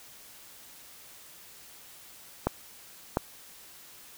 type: clicks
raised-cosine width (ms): 1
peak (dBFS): -10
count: 2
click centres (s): 2.47 / 3.171
effects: white hiss -51 dBFS RMS until 4.17 s